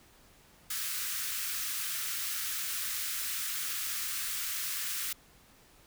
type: high-pass noise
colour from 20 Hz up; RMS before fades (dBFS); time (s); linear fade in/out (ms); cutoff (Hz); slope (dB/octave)
white; -35; 0.7-5.13; 5; 1200; 48
effects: pink hiss -60 dBFS RMS until 5.86 s